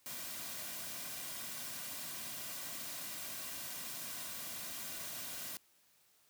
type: noise with comb filter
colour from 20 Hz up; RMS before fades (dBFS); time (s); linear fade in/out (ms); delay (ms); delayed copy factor
white; -44; 0.06-5.57; 0; 2.3; -0.5
effects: white hiss -70 dBFS RMS until 6.29 s + high-pass 60 Hz 12 dB/octave